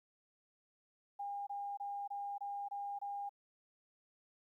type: tone bursts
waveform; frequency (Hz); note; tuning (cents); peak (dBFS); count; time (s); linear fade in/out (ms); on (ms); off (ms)
sine; 807; G#5; -50; -39; 7; 1.19-3.294; 10; 280; 24
effects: 13-bit